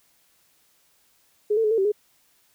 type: tone with pitch steps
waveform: sine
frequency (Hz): 419.3 / 449.3 / 426.2 / 451.7 / 386.3 / 417.9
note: G#4 / A4 / G#4 / A4 / G4 / G#4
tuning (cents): +17 / +36 / +45 / +45 / -25 / +11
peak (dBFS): -18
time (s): 1.5-1.92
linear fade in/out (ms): 10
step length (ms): 70
effects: white hiss -63 dBFS RMS until 2.54 s